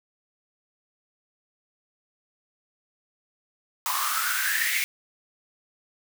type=noise with high-pass filter sweep; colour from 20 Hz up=white; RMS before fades=-26 dBFS; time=3.86-4.84 s; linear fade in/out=0 ms; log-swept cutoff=1000 to 2200 Hz; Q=9.1; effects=none